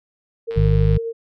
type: tone with tremolo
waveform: sine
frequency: 458.4 Hz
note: A#4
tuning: 29 cents flat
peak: -22 dBFS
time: 0.47-1.13 s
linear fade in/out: 20 ms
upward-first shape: sine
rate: 12 Hz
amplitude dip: 30%
type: click train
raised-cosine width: 0.3 ms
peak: -23 dBFS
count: 50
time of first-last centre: 0.51-0.964 s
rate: 108 Hz
type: harmonic tone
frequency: 51 Hz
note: G#1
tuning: 31 cents flat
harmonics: 1 / 2 / 3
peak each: -17 / -17 / -17 dBFS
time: 0.56-0.98 s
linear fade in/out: 10 ms
effects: none